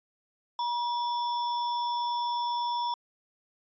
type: tone with sample-and-hold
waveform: sine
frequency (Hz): 959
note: A#5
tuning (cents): +49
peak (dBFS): -27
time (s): 0.59-2.94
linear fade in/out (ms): 2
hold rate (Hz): 4410
effects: resampled to 16000 Hz